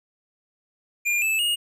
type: tone with pitch steps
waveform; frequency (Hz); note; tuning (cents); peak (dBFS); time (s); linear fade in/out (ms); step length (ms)
square; 2406 / 2624 / 2861; D7 / E7 / F7; +41 / -9 / +41; -21; 1.05-1.56; 20; 170
effects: resampled to 32000 Hz